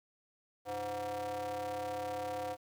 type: ring-modulated tone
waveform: square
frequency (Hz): 106.6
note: G#2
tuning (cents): +46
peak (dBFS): -34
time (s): 0.65-2.57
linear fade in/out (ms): 50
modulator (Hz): 622
effects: 11-bit